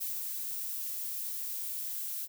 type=noise with ADSR envelope; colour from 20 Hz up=violet; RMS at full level=-35 dBFS; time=0-2.28 s; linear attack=18 ms; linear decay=190 ms; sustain=-2 dB; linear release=43 ms; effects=none